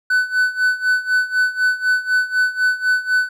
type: tone with tremolo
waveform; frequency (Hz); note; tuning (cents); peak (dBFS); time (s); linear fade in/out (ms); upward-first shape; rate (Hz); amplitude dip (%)
triangle; 1500; F#6; +23; -10; 0.1-3.29; 5; sine; 4; 85
effects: none